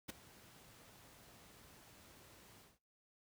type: noise with ADSR envelope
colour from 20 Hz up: pink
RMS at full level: -42 dBFS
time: 0.08-2.79 s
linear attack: 20 ms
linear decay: 7 ms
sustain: -19 dB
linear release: 190 ms
effects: noise-tail reverb RT60 0.4 s tail -25 dB re dry + high-pass 60 Hz 12 dB/octave